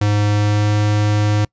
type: tone with pitch glide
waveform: square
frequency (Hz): 103.83 to 104.79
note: G#2 to G#2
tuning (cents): 0 to +16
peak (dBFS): -14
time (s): 0.01-1.45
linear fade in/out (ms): 5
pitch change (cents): +16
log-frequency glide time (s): 0.3-0.74
effects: noise-tail reverb RT60 0.1 s tail -25 dB re dry + resampled to 16000 Hz